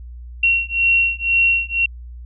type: beating tone pair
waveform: sine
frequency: 2734 / 2736 Hz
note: F7 / F7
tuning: -37 / -36 cents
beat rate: 2 Hz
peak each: -17 dBFS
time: 0.43-1.86 s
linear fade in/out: 5 ms
effects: added 60 Hz sine -32 dBFS peak until 2.25 s